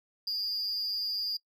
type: tone with amplitude modulation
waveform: triangle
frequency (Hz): 4804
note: D8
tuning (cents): +38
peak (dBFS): -25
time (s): 0.27-1.37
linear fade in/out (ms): 5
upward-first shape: sine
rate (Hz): 208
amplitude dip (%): 75
effects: noise-tail reverb RT60 0.1 s tail -23 dB re dry